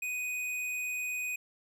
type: tone with hard clipping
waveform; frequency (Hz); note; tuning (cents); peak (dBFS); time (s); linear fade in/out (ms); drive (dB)
sine; 2492; D#7; +2; -34; 0.02-1.36; 5; 12
effects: none